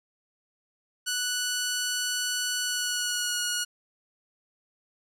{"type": "tone with pitch glide", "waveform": "10% pulse", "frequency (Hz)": [1480, 1447.9], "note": ["F#6", "F#6"], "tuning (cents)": [0, -38], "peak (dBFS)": -18, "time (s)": [1.06, 3.65], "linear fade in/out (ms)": 20, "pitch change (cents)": -38, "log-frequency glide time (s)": [2.62, 3.42], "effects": []}